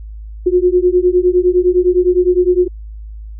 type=beating tone pair; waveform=sine; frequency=355.5 / 365.3 Hz; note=F4 / F#4; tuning=+31 / -22 cents; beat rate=9.8 Hz; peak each=-12 dBFS; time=0.46-2.68 s; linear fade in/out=10 ms; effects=added 53 Hz sine -27 dBFS peak until 3.39 s